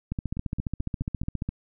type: two click trains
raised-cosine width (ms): 5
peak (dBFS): -22 / -16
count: 5 / 21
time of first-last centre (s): 0.37-1.234 / 0.12-1.49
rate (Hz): 4.63 / 14.6
effects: none